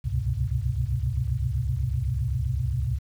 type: tone cluster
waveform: sine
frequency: 65 / 72.9 / 100.1 / 121.2 / 128.9 Hz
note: C2 / D2 / G2 / B2 / C3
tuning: -11 / -12 / +37 / -32 / -26 cents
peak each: -30 dBFS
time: 0.04-2.99 s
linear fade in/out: 20 ms
effects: 9-bit